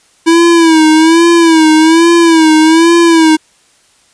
square tone with vibrato, 325.9 Hz, E4, 20 cents flat, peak -4 dBFS, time 0.26-3.37 s, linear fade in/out 20 ms, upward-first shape sine, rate 1.2 Hz, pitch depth 78 cents each way, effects white hiss -49 dBFS RMS until 4.13 s + resampled to 22050 Hz

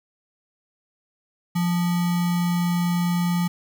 sine tone with sample-and-hold, 174.61 Hz, F3, in tune, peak -19 dBFS, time 1.55-3.48 s, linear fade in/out 10 ms, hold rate 1050 Hz, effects none

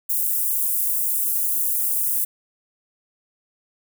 white high-pass noise, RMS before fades -22 dBFS, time 0.09-2.25 s, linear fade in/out 10 ms, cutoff 9700 Hz, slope 24 dB/octave, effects none

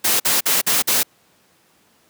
white noise bursts, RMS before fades -17 dBFS, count 5, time 0.04-1.032 s, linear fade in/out 10 ms, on 160 ms, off 48 ms, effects pink hiss -57 dBFS RMS until 2.09 s + high-pass 150 Hz 12 dB/octave

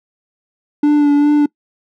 triangle tone with vibrato, 292 Hz, D4, 10 cents flat, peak -6 dBFS, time 0.83-1.46 s, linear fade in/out 5 ms, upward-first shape sine, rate 2.5 Hz, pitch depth 24 cents each way, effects noise-tail reverb RT60 0.1 s tail -23 dB re dry

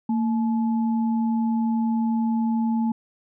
sine tone pair together, 227.8 / 860.1 Hz, A#3 / A5, -40 / -40 cents, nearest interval octave + major seventh, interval 2300 cents, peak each -20 / -32 dBFS, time 0.09-2.92 s, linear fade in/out 5 ms, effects none

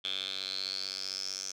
10% pulse tone with band-pass filter sweep, 95.6 Hz, G2, 43 cents flat, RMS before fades -37 dBFS, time 0.04-1.52 s, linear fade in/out 10 ms, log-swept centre 3400 to 5900 Hz, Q 9.4, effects none

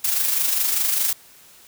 blue noise with amplitude modulation, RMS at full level -19 dBFS, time 0.04-1.13 s, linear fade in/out 5 ms, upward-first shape sine, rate 24.9 Hz, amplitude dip 45%, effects white hiss -49 dBFS RMS until 1.67 s

